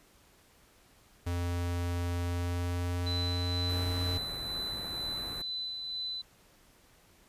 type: tone with pitch glide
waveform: square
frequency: 87.31 to 89.56 Hz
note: F2 to F2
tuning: 0 to +44 cents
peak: -31 dBFS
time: 1.26-4.18 s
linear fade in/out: 10 ms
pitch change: +44 cents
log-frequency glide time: 2.23-3.98 s
type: tone with tremolo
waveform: sine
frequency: 4009 Hz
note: B7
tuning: 25 cents sharp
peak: -33 dBFS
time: 3.06-6.22 s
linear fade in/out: 10 ms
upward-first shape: sine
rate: 2.1 Hz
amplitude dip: 35%
type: band-stop noise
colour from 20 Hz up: pink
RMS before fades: -43 dBFS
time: 3.69-5.42 s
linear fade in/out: 5 ms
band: 2000 to 9200 Hz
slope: 24 dB/octave
effects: pink hiss -62 dBFS RMS until 7.28 s + resampled to 32000 Hz